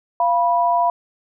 sine tone pair together, 692.7 / 979 Hz, F5 / B5, -14 / -15 cents, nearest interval tritone, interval 599 cents, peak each -17 / -17 dBFS, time 0.2-0.9 s, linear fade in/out 2 ms, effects none

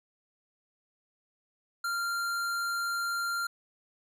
sine tone with hard clipping, 1388 Hz, F6, 11 cents flat, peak -31 dBFS, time 1.84-3.47 s, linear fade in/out 5 ms, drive 17 dB, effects none

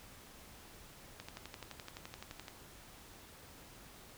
click train, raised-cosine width 0.2 ms, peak -28 dBFS, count 16, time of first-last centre 1.2-2.482 s, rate 11.7 Hz, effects pink hiss -56 dBFS RMS until 4.17 s

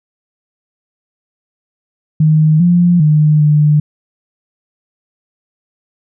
sine tone with pitch steps, 155.3 / 175 / 152 / 150 Hz, D#3 / F3 / D#3 / D3, -3 / +4 / -40 / +37 cents, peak -6 dBFS, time 2.2-3.8 s, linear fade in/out 5 ms, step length 400 ms, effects none

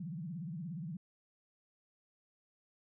sine tone with vibrato, 166.5 Hz, E3, 18 cents sharp, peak -39 dBFS, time 0-0.97 s, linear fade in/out 5 ms, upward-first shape sine, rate 17 Hz, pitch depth 230 cents each way, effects none

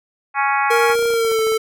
harmonic tone, 277.5 Hz, C#4, 2 cents sharp, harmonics 3 / 4 / 5 / 6 / 7 / 8 / 9, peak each -19 / -21 / -23 / -25 / -26 / -27 / -28 dBFS, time 0.34-0.96 s, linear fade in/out 50 ms
square tone with pitch glide, 466.2 to 441.8 Hz, A#4 to A4, 0 to +7 cents, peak -16 dBFS, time 0.7-1.58 s, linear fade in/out 10 ms, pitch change -93 cents, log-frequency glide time 1.09-1.41 s
clicks, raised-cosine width 1 ms, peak -22 dBFS, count 12, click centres 0.9 / 0.954 / 0.992 / 1.026 / 1.056 / 1.104 / 1.138 / 1.249 / 1.317 / 1.391 / 1.469 / 1.52 s
effects none

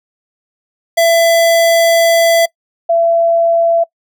square / sine tone pair in turn, 669 / 672 Hz, E5 / E5, +25 / +33 cents, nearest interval unison, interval 8 cents, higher second, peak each -8 dBFS, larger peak neither, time 0.97-2.46 / 2.89-3.84 s, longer first, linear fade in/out 10 ms, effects noise-tail reverb RT60 0.1 s tail -23 dB re dry

